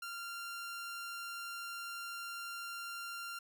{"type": "tone", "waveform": "sawtooth", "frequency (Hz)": 1386, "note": "F6", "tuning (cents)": -14, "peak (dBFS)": -38, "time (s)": [0.02, 3.39], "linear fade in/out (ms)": 5, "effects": ["12-bit"]}